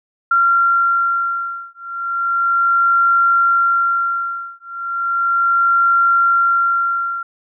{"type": "beating tone pair", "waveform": "sine", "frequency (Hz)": [1376, 1376.35], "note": ["F6", "F6"], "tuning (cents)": [-26, -26], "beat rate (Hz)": 0.35, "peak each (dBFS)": -16, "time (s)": [0.31, 7.23], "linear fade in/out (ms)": 5, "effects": []}